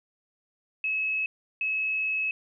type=tone pair in turn; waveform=sine; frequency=2579 / 2579 Hz; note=E7 / E7; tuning=-39 / -39 cents; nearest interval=unison; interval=0 cents; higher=neither; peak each=-25 dBFS; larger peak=neither; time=0.84-1.26 / 1.61-2.31 s; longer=second; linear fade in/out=2 ms; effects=none